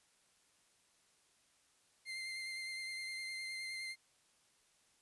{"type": "tone with vibrato", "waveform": "30% pulse", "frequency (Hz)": 2093, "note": "C7", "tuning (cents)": 0, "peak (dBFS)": -39, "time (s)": [2.05, 3.96], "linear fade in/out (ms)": 50, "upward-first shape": "sine", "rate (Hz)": 9.7, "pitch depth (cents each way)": 16, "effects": ["white hiss -72 dBFS RMS until 5.01 s", "resampled to 24000 Hz"]}